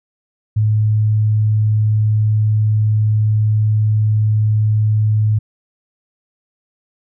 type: tone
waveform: sine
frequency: 107.4 Hz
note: A2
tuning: 41 cents flat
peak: -11 dBFS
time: 0.56-5.39 s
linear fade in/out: 10 ms
effects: none